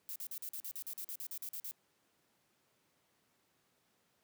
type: noise bursts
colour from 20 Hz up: violet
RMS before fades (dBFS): -43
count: 15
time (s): 0.09-1.711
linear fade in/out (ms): 0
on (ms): 67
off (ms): 44
effects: pink hiss -75 dBFS RMS until 4.23 s + high-pass 150 Hz 12 dB/octave